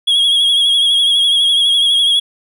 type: tone with vibrato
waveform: triangle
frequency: 3309 Hz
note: G#7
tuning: 7 cents flat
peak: -8 dBFS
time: 0.07-2.2 s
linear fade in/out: 10 ms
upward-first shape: sine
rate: 12 Hz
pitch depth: 41 cents each way
effects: none